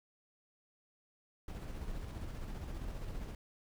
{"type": "noise with tremolo", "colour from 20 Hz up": "brown", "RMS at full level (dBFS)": -41, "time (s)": [1.48, 3.35], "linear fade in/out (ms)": 2, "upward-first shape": "square", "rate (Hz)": 15, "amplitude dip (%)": 30, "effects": []}